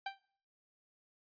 sawtooth tone with exponential decay, 784 Hz, G5, in tune, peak -30 dBFS, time 0.06-0.19 s, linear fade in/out 5 ms, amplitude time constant 27 ms, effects noise-tail reverb RT60 0.5 s tail -21 dB re dry + resampled to 11025 Hz

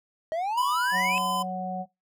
triangle exponential sweep, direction up, 622.3 to 2637 Hz, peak -24 dBFS, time 0.32-1.18 s, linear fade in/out 0 ms
square tone with pitch glide, 987.8 to 1015 Hz, B5 to B5, 0 to +47 cents, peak -27 dBFS, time 0.57-1.43 s, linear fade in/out 10 ms, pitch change +47 cents, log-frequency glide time 1.12-1.18 s
harmonic tone, 185 Hz, F#3, in tune, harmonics 1 / 3 / 4, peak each -33 / -38 / -31 dBFS, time 0.91-1.86 s, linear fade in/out 50 ms
effects noise-tail reverb RT60 0.2 s tail -22 dB re dry

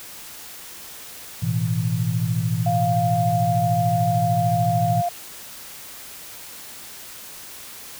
sine chord, A suspended second, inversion none, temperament equal, 110 / 123.47 / 164.81 Hz, A2 / B2 / E3, 0 / 0 / 0 cents, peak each -24 dBFS, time 1.42-5.02 s, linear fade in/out 10 ms
sine tone, 698.5 Hz, F5, in tune, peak -20 dBFS, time 2.66-5.09 s, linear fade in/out 5 ms
effects white hiss -39 dBFS RMS until 7.99 s

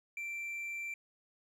triangle tone, 2349 Hz, D7, in tune, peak -36 dBFS, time 0.17-0.94 s, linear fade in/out 2 ms, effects none

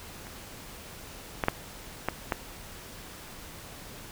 clicks, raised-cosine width 0.5 ms, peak -29 / -11 / -7 / -11 / -11 dBFS, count 5, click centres 0.269 / 1.438 / 1.484 / 2.086 / 2.322 s, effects pink hiss -45 dBFS RMS until 4.11 s

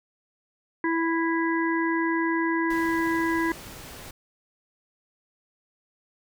harmonic tone, 330 Hz, E4, 2 cents sharp, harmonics 1 / 3 / 5 / 6, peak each -24 / -29 / -31 / -32 dBFS, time 0.84-3.52 s, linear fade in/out 2 ms
pink noise, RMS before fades -42 dBFS, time 2.7-4.11 s, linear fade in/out 5 ms
effects none

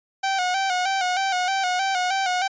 sawtooth tone with vibrato, 751 Hz, F#5, 26 cents sharp, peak -17 dBFS, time 0.23-2.48 s, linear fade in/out 10 ms, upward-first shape square, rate 3.2 Hz, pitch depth 58 cents each way, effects resampled to 16000 Hz

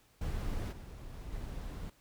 brown noise with level steps, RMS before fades -36 / -46 / -44 / -41 dBFS, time 0.21-1.9 s, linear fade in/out 5 ms, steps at 0.71 / 1.12 / 1.31 s, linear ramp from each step 20 ms, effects pink hiss -67 dBFS RMS until 2 s

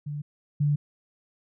sine tone pair in turn, 146.83 / 146.25 Hz, D3 / D3, 0 / -7 cents, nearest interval unison, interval 7 cents, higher first, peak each -30 / -20 dBFS, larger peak second, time 0.06-0.22 / 0.6-0.76 s, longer neither, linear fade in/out 10 ms, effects none

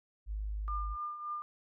sine tone, 51.91 Hz, G#1, in tune, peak -34 dBFS, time 0.26-0.97 s, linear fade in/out 50 ms
sine tone with tremolo, 1202 Hz, D6, 40 cents sharp, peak -34 dBFS, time 0.68-1.42 s, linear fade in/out 0 ms, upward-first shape triangle, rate 3.5 Hz, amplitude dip 65%
effects none

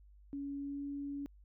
sine tone with pitch glide, 280.9 to 282.9 Hz, C#4 to C#4, +23 to +35 cents, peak -38 dBFS, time 0.33-1.26 s, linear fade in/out 0 ms, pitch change +12 cents, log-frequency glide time 0.58-0.83 s, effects added 50 Hz sine -57 dBFS peak until 1.44 s

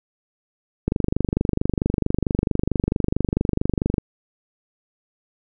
click train, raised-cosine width 3 ms, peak -6 dBFS, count 77, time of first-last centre 0.88-3.982 s, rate 24.5 Hz, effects none

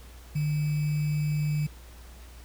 sine tone with sample-and-hold, 149.9 Hz, D3, 36 cents sharp, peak -24 dBFS, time 0.35-1.67 s, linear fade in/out 10 ms, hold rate 2450 Hz, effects added 60 Hz sine -45 dBFS peak until 2.44 s + pink hiss -53 dBFS RMS until 2.44 s

